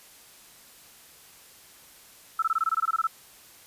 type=tone bursts; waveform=sine; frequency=1318.5 Hz; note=E6; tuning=in tune; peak=-21 dBFS; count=13; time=2.39-3.071 s; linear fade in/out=5 ms; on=33 ms; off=21 ms; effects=white hiss -52 dBFS RMS until 3.66 s + resampled to 32000 Hz